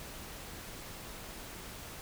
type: silence
effects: pink hiss -46 dBFS RMS until 2.01 s